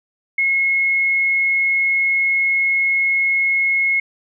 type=tone; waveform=sine; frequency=2170 Hz; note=C#7; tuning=37 cents flat; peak=-14 dBFS; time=0.38-4 s; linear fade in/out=5 ms; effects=none